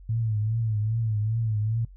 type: tone with vibrato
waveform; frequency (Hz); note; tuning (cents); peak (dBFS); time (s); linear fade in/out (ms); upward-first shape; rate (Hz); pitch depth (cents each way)
sine; 110; A2; 0; -23; 0.09-1.85; 5; triangle; 2.5; 94
effects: noise-tail reverb RT60 0.1 s tail -22 dB re dry + added 46 Hz sine -44 dBFS peak until 1.96 s